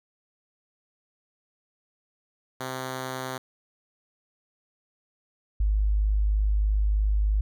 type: tone pair in turn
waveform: 5% pulse / sine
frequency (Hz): 130 / 51.59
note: C3 / G#1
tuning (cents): -11 / -11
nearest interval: octave + major third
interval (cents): 1600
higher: first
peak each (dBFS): -20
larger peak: neither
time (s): 2.6-3.38 / 5.6-7.41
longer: second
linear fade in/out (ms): 5
effects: none